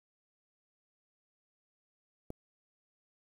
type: click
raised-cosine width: 2 ms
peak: -27 dBFS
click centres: 2.304 s
effects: 9-bit